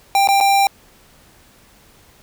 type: tone with dropouts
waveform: square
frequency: 791 Hz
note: G5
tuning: 15 cents sharp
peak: -12 dBFS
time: 0.15-0.67 s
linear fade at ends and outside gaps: 1 ms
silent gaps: 0.274-0.287 / 0.403-0.409 s
effects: pink hiss -50 dBFS RMS until 2.22 s